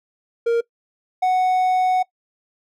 triangle tone pair in turn, 466.2 / 740 Hz, A#4 / F#5, 0 / 0 cents, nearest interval minor sixth, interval 800 cents, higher second, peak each -13 dBFS, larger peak neither, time 0.46-0.61 / 1.22-2.03 s, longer second, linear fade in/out 10 ms, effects noise-tail reverb RT60 0.1 s tail -21 dB re dry

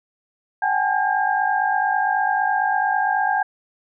sine tone cluster, 753 / 808 / 857 / 1609 Hz, F#5 / G#5 / A5 / G6, +30 / -48 / -46 / +45 cents, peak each -23 dBFS, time 0.62-3.43 s, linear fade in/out 5 ms, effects none

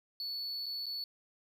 triangle tone with dropouts, 4435 Hz, C#8, in tune, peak -35 dBFS, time 0.2-1.04 s, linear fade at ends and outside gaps 1 ms, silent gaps 0.659-0.664 / 0.858-0.865 s, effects 12-bit

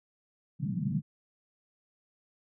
white band-pass noise, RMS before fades -31 dBFS, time 0.59-1.02 s, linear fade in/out 50 ms, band 130 to 200 Hz, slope 48 dB/octave, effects none

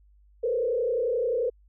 sine tone with frequency modulation, 482.8 Hz, B4, 39 cents flat, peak -23 dBFS, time 0.43-1.5 s, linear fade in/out 10 ms, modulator 31.4 Hz, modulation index 1.3, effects added 50 Hz sine -55 dBFS peak until 1.68 s

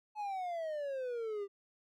triangle exponential sweep, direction down, 861 to 392 Hz, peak -34 dBFS, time 0.15-1.48 s, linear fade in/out 50 ms, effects none

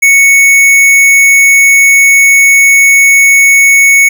sine tone with hard clipping, 2217 Hz, C#7, in tune, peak -3 dBFS, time 0.02-4.09 s, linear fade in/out 10 ms, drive 17 dB, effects none

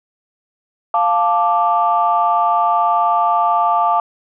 sine chord, D minor, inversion first, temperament equal, 698.5 / 880 / 1174.7 Hz, F5 / A5 / D6, 0 / 0 / 0 cents, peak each -16 dBFS, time 0.94-4 s, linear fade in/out 2 ms, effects tanh soft clip ceiling -3 dBFS

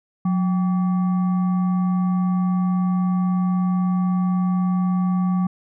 sine tone with frequency modulation, 181.9 Hz, F#3, 29 cents flat, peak -17 dBFS, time 0.25-5.47 s, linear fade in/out 5 ms, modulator 964 Hz, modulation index 0.29, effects none

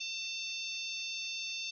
harmonic tone, 896 Hz, A5, 31 cents sharp, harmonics 3 / 4 / 5 / 6 / 7, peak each -40 / -42 / -44 / -46 / -47 dBFS, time 0-1.71 s, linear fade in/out 10 ms, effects none

